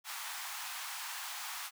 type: high-pass noise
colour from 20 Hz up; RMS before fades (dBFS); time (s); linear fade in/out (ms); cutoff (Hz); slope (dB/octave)
pink; -42; 0.04-1.71; 50; 800; 48
effects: none